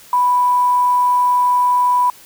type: tone with quantisation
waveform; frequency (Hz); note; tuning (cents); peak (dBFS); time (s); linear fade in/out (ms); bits
sine; 987.8; B5; 0; -11; 0.13-2.1; 2; 6
effects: white hiss -43 dBFS RMS until 2.25 s